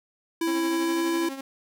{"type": "tone with pitch glide", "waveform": "square", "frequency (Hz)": [331.5, 334.4], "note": ["E4", "E4"], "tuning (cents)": [10, 25], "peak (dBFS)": -24, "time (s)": [0.41, 1.29], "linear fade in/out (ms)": 5, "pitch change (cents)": 15, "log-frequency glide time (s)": [0.64, 1.07]}
{"type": "tone with tremolo", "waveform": "sawtooth", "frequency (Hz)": 270, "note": "C#4", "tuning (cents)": -45, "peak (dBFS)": -27, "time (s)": [0.47, 1.41], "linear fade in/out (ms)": 5, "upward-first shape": "triangle", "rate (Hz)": 12, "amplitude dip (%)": 65}
{"effects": []}